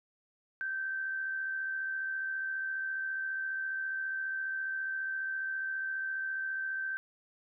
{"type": "tone with amplitude modulation", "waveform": "sine", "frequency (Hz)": 1555, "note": "G6", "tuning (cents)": -14, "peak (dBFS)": -31, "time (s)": [0.61, 6.97], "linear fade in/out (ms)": 0, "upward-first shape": "sine", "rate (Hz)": 74.7, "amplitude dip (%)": 35, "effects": []}